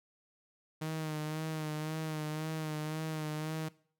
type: tone with vibrato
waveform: sawtooth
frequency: 155.56 Hz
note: D#3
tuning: in tune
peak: -31 dBFS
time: 0.81-3.69 s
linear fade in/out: 10 ms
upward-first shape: sine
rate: 1.9 Hz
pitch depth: 34 cents each way
effects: noise-tail reverb RT60 0.5 s tail -20 dB re dry

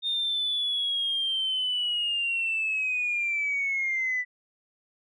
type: linear sweep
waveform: sine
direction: down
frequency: 3665 to 1975.5 Hz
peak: -24 dBFS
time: 0.02-4.25 s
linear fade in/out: 50 ms
effects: tanh soft clip ceiling -20 dBFS

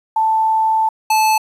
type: tone pair in turn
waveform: sine / square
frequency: 882 / 870.4 Hz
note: A5 / A5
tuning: +4 / -19 cents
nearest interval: unison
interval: 23 cents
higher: first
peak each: -12 / -12 dBFS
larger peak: neither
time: 0.16-0.89 / 1.1-1.38 s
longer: first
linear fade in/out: 5 ms
effects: resampled to 32000 Hz + 8-bit

